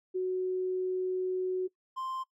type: tone pair in turn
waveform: sine / triangle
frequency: 370 / 1046.5 Hz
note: F#4 / C6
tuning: 0 / 0 cents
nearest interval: octave + tritone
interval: 1800 cents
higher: second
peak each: -28 / -32 dBFS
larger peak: first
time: 0.14-1.68 / 1.96-2.24 s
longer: first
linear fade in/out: 20 ms
effects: noise-tail reverb RT60 0.1 s tail -20 dB re dry